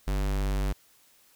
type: tone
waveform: square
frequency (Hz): 49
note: G1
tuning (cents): 0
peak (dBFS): -26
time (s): 0.07-0.73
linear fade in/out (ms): 10
effects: white hiss -61 dBFS RMS until 1.35 s